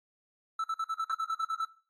triangle tone bursts, 1318.5 Hz, E6, in tune, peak -27 dBFS, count 11, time 0.59-1.651 s, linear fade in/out 5 ms, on 51 ms, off 50 ms, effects noise-tail reverb RT60 0.4 s tail -17 dB re dry + AAC 32 kbps

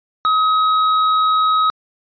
triangle tone with hard clipping, 1270 Hz, D#6, 35 cents sharp, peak -14 dBFS, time 0.25-1.7 s, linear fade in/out 0 ms, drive 11 dB, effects resampled to 11025 Hz

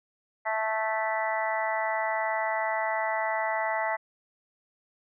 harmonic tone, 219.3 Hz, A3, 6 cents flat, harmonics 3 / 4 / 5 / 6 / 7 / 8 / 9, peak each -31 / -30 / -37 / -39 / -41 / -40 / -32 dBFS, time 0.45-3.97 s, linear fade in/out 20 ms, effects none

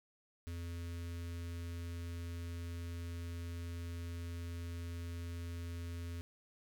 square tone with notch filter, 85.3 Hz, F2, 40 cents flat, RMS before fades -43 dBFS, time 0.47-6.21 s, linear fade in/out 0 ms, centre 780 Hz, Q 0.83, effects none

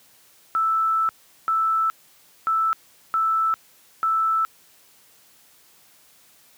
sine tone bursts at uneven times, 1318.5 Hz, E6, in tune, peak -18 dBFS, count 5, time 0.55-1.09 / 1.48-1.9 / 2.47-2.73 / 3.14-3.54 / 4.03-4.45 s, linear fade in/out 0 ms, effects white hiss -55 dBFS RMS until 6.57 s + high-pass 80 Hz 12 dB/octave

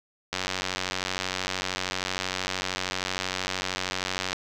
click train, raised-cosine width 0.2 ms, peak -10 dBFS, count 373, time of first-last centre 0.33-4.33 s, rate 93 Hz, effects none

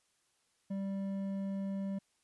triangle tone with hard clipping, 195.5 Hz, G3, 4 cents flat, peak -36 dBFS, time 0.7-1.99 s, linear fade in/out 10 ms, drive 10 dB, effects white hiss -75 dBFS RMS until 2.23 s + resampled to 24000 Hz

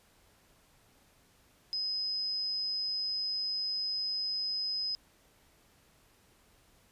sine tone, 5050 Hz, D#8, 25 cents sharp, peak -31 dBFS, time 1.73-4.95 s, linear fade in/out 0 ms, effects pink hiss -65 dBFS RMS until 6.91 s + resampled to 32000 Hz

